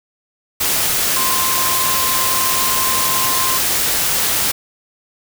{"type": "tone in noise", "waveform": "sine", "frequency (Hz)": 1046.5, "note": "C6", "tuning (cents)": 0, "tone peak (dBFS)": -21, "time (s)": [1.16, 3.58], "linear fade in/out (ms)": 10, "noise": "white", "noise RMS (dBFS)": -17, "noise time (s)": [0.6, 4.52], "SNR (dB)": -7, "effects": []}